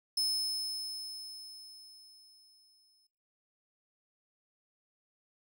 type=tone with exponential decay; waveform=40% pulse; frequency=5210 Hz; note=E8; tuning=21 cents flat; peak=-27 dBFS; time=0.17-3.07 s; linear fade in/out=5 ms; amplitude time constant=630 ms; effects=noise-tail reverb RT60 0.7 s tail -23 dB re dry